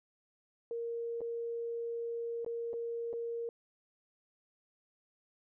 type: tone with dropouts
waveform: sine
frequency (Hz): 466.2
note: A#4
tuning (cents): 0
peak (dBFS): -35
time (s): 0.71-3.49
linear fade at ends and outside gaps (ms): 1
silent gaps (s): 1.207-1.215 / 2.447-2.463 / 2.732-2.738 / 3.13-3.136
effects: none